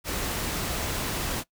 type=noise; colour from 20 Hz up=pink; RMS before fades=-30 dBFS; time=0.04-1.44 s; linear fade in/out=50 ms; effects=noise-tail reverb RT60 0.1 s tail -19 dB re dry